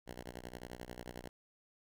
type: ring-modulated tone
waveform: 5% pulse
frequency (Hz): 61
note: B1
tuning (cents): -21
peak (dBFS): -32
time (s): 0.06-1.29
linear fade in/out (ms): 5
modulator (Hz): 24.9
effects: none